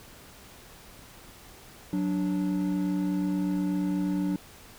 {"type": "tone pair together", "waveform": "triangle", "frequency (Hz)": [184.52, 292.9], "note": ["F#3", "D4"], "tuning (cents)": [-4, -5], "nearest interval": "minor sixth", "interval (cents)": 799, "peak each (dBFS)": -26, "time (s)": [1.93, 4.36], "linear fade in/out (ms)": 2, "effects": ["pink hiss -50 dBFS RMS until 4.78 s"]}